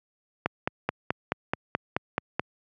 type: click train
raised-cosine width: 0.5 ms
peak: -9 dBFS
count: 10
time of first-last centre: 0.46-2.395 s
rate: 4.65 Hz
effects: high-pass 100 Hz 12 dB/octave